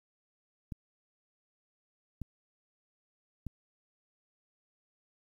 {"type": "clicks", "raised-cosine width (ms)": 5, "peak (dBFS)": -26, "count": 3, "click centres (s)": [0.722, 2.217, 3.467], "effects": ["10-bit"]}